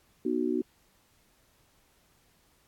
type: chord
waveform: sine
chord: B major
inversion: none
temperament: just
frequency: 246.9 / 308.7 / 370.4 Hz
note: B3 / D#4 / F#4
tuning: 0 / -14 / +2 cents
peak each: -31 / -30 / -30 dBFS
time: 0.25-0.62 s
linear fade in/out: 5 ms
effects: pink hiss -66 dBFS RMS until 2.67 s + AAC 64 kbps